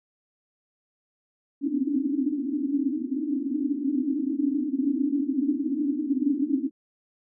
white band-pass noise, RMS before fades -26 dBFS, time 1.61-6.71 s, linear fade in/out 50 ms, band 260 to 300 Hz, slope 96 dB/octave, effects none

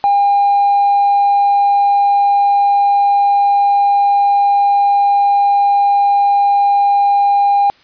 sine tone with hard clipping, 806 Hz, G5, 48 cents sharp, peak -9 dBFS, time 0.04-7.7 s, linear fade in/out 0 ms, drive 1 dB, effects white hiss -48 dBFS RMS until 7.83 s + resampled to 11025 Hz

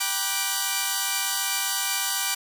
5% pulse chord, G major seventh, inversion none, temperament equal with one note detuned, 784 / 968 / 1174.7 / 1480 Hz, G5 / B5 / D6 / F#6, 0 / -35 / 0 / 0 cents, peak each -18 dBFS, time 0-2.35 s, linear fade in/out 10 ms, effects none

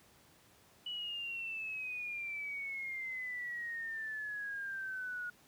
sine exponential sweep, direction down, 2960 to 1443 Hz, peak -38 dBFS, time 0.86-5.3 s, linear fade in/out 5 ms, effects pink hiss -64 dBFS RMS until 5.47 s + high-pass 80 Hz 12 dB/octave

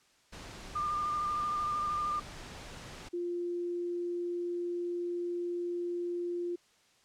pink noise, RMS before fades -46 dBFS, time 0.32-3.09 s, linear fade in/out 10 ms
sine tone with vibrato, 1200 Hz, D6, 37 cents sharp, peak -30 dBFS, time 0.75-2.2 s, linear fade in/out 10 ms, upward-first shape square, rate 13 Hz, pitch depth 15 cents each way
sine tone, 349.2 Hz, F4, in tune, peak -32 dBFS, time 3.13-6.56 s, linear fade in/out 10 ms
effects white hiss -66 dBFS RMS until 7.04 s + low-pass 7000 Hz 12 dB/octave

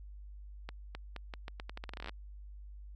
accelerating click train, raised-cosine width 0.3 ms, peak -26 dBFS, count 19, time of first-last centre 0.69-2.094 s, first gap 260 ms, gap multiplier 0.82, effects added 50 Hz sine -46 dBFS peak until 2.95 s

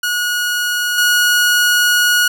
sawtooth tone with level steps, 1452 Hz, F#6, 33 cents flat, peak -12 / -7 dBFS, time 0.03-2.28 s, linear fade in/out 5 ms, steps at 0.98 s, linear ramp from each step 2 ms, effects none

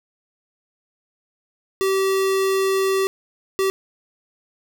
square tone bursts at uneven times, 385.5 Hz, G4, 29 cents flat, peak -18 dBFS, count 2, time 1.81-3.07 / 3.59-3.7 s, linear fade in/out 0 ms, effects none

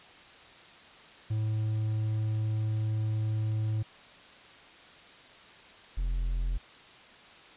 triangle tone pair in turn, 108.7 / 43.14 Hz, A2 / F1, -21 / -20 cents, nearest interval octave + major third, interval 1599 cents, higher first, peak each -25 / -25 dBFS, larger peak neither, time 1.3-3.83 / 5.97-6.58 s, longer first, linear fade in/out 10 ms, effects white hiss -52 dBFS RMS until 7.56 s + resampled to 8000 Hz

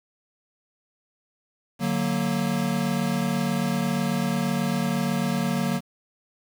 square chord, D augmented, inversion none, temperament equal, 146.83 / 185 / 233.1 Hz, D3 / F#3 / A#3, 0 / 0 / 0 cents, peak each -30 / -27 / -27 dBFS, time 1.79-5.81 s, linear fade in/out 50 ms, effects 8-bit

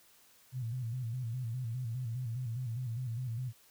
sine tone with vibrato, 120.8 Hz, B2, 38 cents flat, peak -34 dBFS, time 0.52-3.53 s, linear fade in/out 50 ms, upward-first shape square, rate 4.9 Hz, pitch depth 100 cents each way, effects white hiss -63 dBFS RMS until 3.7 s

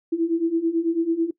sine beating tone pair, 325.9 / 335 Hz, E4 / E4, -20 / +28 cents, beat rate 9.1 Hz, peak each -24 / -21 dBFS, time 0.12-1.31 s, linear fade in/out 10 ms, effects noise-tail reverb RT60 0.1 s tail -20 dB re dry

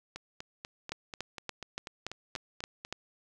two click trains, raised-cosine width 0.2 ms, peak -23 / -18 dBFS, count 12 / 8, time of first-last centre 0.16-2.849 / 0.92-2.926 s, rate 4.09 / 3.49 Hz, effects none

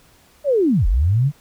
sine linear two-way sweep, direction down then up, 607 to 37.41 to 151.9 Hz, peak -13 dBFS, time 0.44-1.32 s, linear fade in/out 50 ms, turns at 0.87 s, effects pink hiss -53 dBFS RMS until 1.4 s

